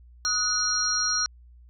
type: tone cluster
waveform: sine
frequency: 1263 / 1462 / 4196 / 5640 Hz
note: D#6 / F#6 / C8 / F8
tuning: +26 / -21 / +4 / +16 cents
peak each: -33 / -31 / -28 / -25 dBFS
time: 0.25-1.26 s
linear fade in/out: 0 ms
effects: added 60 Hz sine -48 dBFS peak until 1.69 s